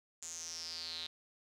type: tone with band-pass filter sweep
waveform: square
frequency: 83 Hz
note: E2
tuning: 12 cents sharp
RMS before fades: -44 dBFS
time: 0.22-1.07 s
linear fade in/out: 5 ms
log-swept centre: 7100 to 3800 Hz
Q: 8.5
effects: none